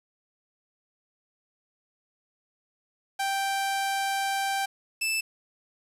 sawtooth tone pair in turn, 784 / 2637 Hz, G5 / E7, 0 / 0 cents, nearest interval octave + major sixth, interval 2100 cents, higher second, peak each -22 dBFS, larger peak neither, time 3.19-4.66 / 5.01-5.21 s, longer first, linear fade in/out 10 ms, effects resampled to 32000 Hz + 8-bit

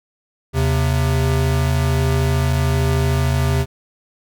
square tone pair together, 79.31 / 132.6 Hz, D#2 / C3, +34 / +23 cents, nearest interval major sixth, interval 889 cents, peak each -19 / -18 dBFS, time 0.53-3.66 s, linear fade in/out 50 ms, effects none

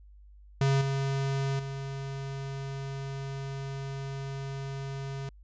square tone with level steps, 136.8 Hz, C#3, 23 cents flat, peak -23 / -28 / -35 dBFS, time 0.61-5.29 s, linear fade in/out 2 ms, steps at 0.81 / 1.59 s, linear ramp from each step 5 ms, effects added 50 Hz sine -50 dBFS peak until 5.43 s + resampled to 16000 Hz

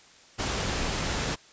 pink noise, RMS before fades -29 dBFS, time 0.38-1.36 s, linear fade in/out 20 ms, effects white hiss -54 dBFS RMS until 1.52 s + resampled to 16000 Hz

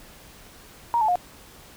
sine tone with pitch steps, 940 / 867 / 715 Hz, A#5 / A5 / F5, +14 / -26 / +41 cents, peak -18 dBFS, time 0.94-1.156 s, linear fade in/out 0 ms, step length 72 ms, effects pink hiss -48 dBFS RMS until 1.76 s

